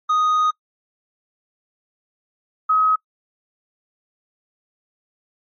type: tone pair in turn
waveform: triangle / sine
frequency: 1244.5 / 1270.6 Hz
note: D#6 / D#6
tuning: 0 / +36 cents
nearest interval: unison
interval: 36 cents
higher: second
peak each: -13 dBFS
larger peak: neither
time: 0.09-0.51 / 2.69-2.96 s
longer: first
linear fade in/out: 10 ms
effects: noise-tail reverb RT60 0.1 s tail -26 dB re dry + MP3 32 kbps